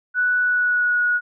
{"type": "tone with pitch glide", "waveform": "sine", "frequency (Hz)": [1480, 1456.3], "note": ["F#6", "F#6"], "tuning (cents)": [0, -28], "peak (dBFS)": -16, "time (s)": [0.14, 1.21], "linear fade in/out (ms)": 50, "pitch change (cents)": -28, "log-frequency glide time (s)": [0.39, 1], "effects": []}